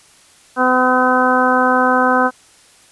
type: harmonic tone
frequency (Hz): 254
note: B3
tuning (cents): +49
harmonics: 1 / 2 / 3 / 4 / 5 / 6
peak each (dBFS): -18 / -18 / -18 / -18 / -18 / -18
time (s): 0.56-2.31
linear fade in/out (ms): 50
effects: white hiss -48 dBFS RMS until 2.91 s + resampled to 24000 Hz